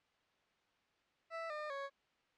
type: tone with pitch steps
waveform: 20% pulse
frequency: 659.3 / 604.6 / 554.4 Hz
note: E5 / D#5 / C#5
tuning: 0 / -50 / 0 cents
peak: -36 dBFS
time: 1.3-1.9 s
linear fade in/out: 50 ms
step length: 200 ms
effects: white hiss -75 dBFS RMS until 2.37 s + low-pass 3000 Hz 12 dB/octave